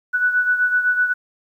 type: beating tone pair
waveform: sine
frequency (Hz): 1480 / 1487.9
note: F#6 / F#6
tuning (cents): 0 / +9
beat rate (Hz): 7.9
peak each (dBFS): -16 / -23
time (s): 0.13-1.14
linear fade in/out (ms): 20
effects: 9-bit